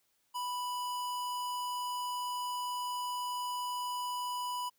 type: tone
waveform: square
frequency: 987.8 Hz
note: B5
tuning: in tune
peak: -35 dBFS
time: 0.34-4.7 s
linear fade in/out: 20 ms
effects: white hiss -75 dBFS RMS until 4.78 s